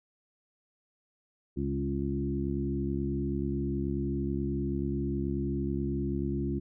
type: harmonic tone with a mistuned harmonic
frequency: 69.3 Hz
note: C#2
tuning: in tune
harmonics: 1 / 2 / 3 / 4 / 5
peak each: -35 / -35 / -35 / -35 / -35 dBFS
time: 1.56-6.6 s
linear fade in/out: 20 ms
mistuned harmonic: 3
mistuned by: -18 cents
effects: none